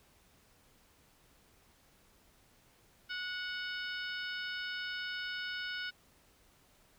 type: harmonic tone with a mistuned harmonic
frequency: 740 Hz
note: F#5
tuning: in tune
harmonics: 2 / 3 / 4 / 5 / 6 / 7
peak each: -39 / -47 / -44 / -48 / -51 / -49 dBFS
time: 3.09-5.91 s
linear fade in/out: 20 ms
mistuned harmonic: 2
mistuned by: -17 cents
effects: pink hiss -66 dBFS RMS until 6.98 s